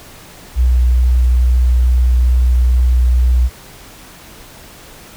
sine tone with vibrato, 61.74 Hz, B1, in tune, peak -8 dBFS, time 0.55-3.5 s, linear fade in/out 50 ms, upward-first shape sine, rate 2.3 Hz, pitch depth 8 cents each way, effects pink hiss -38 dBFS RMS until 5.16 s

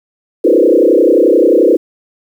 sine tone with frequency modulation, 415.3 Hz, G#4, in tune, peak -5 dBFS, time 0.44-1.77 s, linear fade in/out 10 ms, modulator 31.4 Hz, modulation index 3.5, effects 7-bit

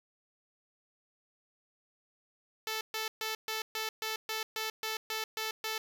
5% pulse tone bursts, 439 Hz, A4, 4 cents flat, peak -22 dBFS, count 12, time 2.67-5.78 s, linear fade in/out 2 ms, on 140 ms, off 130 ms, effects none

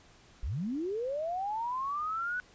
sine linear sweep, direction up, 42.33 to 1500 Hz, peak -31 dBFS, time 0.43-2.4 s, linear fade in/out 0 ms, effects pink hiss -59 dBFS RMS until 2.54 s + resampled to 16000 Hz

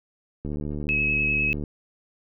click train, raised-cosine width 3 ms, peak -19 dBFS, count 89, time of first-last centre 0.45-1.638 s, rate 74.1 Hz
sine tone with vibrato, 2569 Hz, E7, 45 cents flat, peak -21 dBFS, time 0.89-1.53 s, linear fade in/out 0 ms, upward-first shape square, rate 10 Hz, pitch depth 9 cents each way
effects none

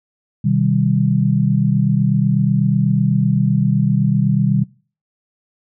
sine chord, C minor, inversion none, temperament equal with one note detuned, 127.6 / 155.56 / 196 Hz, C3 / Eb3 / G3, -43 / 0 / 0 cents, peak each -17 dBFS, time 0.44-4.64 s, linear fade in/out 10 ms, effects noise-tail reverb RT60 0.4 s tail -23 dB re dry

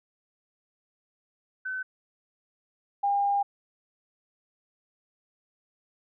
sine tone pair in turn, 1519 / 804.7 Hz, F#6 / G5, +45 / +45 cents, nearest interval major seventh, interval 1100 cents, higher first, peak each -30 / -22 dBFS, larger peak second, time 1.65-1.83 / 3.03-3.43 s, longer second, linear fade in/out 10 ms, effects none

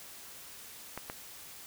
clicks, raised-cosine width 0.5 ms, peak -23 dBFS, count 2, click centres 0.976 / 1.099 s, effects white hiss -49 dBFS RMS until 1.66 s

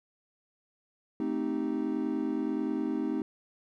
triangle chord, A half-diminished seventh, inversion none, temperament equal with one note detuned, 220 / 261.6 / 311.1 / 390 Hz, A3 / C4 / Eb4 / G4, 0 / 0 / 0 / -9 cents, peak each -34 / -31 / -30 / -36 dBFS, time 1.2-3.22 s, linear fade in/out 2 ms, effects none

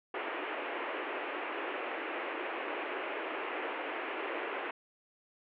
pink band-pass noise, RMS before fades -38 dBFS, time 0.14-4.71 s, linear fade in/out 5 ms, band 310 to 2800 Hz, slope 48 dB/octave, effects none

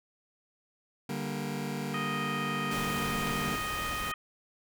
sawtooth chord, G minor, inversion second, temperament just, 147 / 196 / 235.2 Hz, D3 / G3 / Bb3, +2 / 0 / +16 cents, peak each -33 dBFS, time 1.09-3.56 s, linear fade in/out 5 ms
harmonic tone, 622.3 Hz, D#5, in tune, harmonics 2 / 3 / 4 / 5, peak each -35 / -39 / -41 / -43 dBFS, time 1.94-4.14 s, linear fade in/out 2 ms
pink noise, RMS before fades -38 dBFS, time 2.71-4.12 s, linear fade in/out 5 ms
effects none

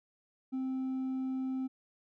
sine tone with hard clipping, 261.6 Hz, C4, in tune, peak -33 dBFS, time 0.52-1.68 s, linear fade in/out 20 ms, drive 2 dB, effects none

